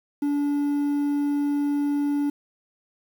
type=tone with quantisation; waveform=triangle; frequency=288.2 Hz; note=D4; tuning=33 cents flat; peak=-19 dBFS; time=0.22-2.3 s; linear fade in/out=5 ms; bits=8; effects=none